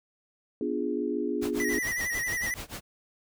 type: chord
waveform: sine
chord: B diminished seventh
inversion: none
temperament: equal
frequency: 246.9 / 293.7 / 349.2 / 415.3 Hz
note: B3 / D4 / F4 / Ab4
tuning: 0 / 0 / 0 / 0 cents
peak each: -33 / -32 / -33 / -32 dBFS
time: 0.61-1.79 s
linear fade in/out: 2 ms
type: noise with tremolo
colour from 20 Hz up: pink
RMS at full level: -37 dBFS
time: 1.41-2.81 s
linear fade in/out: 20 ms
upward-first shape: sine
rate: 6.9 Hz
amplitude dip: 95%
type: tone with vibrato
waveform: square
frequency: 1936 Hz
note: B6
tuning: 35 cents flat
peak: -29 dBFS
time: 1.6-2.54 s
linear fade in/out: 0 ms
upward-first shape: square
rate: 11 Hz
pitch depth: 47 cents each way
effects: none